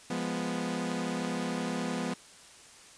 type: chord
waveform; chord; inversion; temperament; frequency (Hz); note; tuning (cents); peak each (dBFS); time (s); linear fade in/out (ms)
sawtooth; F diminished; none; equal; 174.61 / 207.7 / 246.9; F3 / Ab3 / Cb4; 0 / 0 / 0; -32 / -33 / -30; 0.1-2.14; 5
effects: white hiss -53 dBFS RMS until 2.97 s + resampled to 22050 Hz